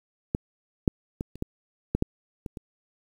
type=clicks; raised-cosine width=3 ms; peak=-11 / -6 / -17 / -29 / -15 / -10 / -9 / -21 / -23 dBFS; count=9; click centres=0.349 / 0.878 / 1.209 / 1.356 / 1.424 / 1.95 / 2.024 / 2.462 / 2.572 s; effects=8-bit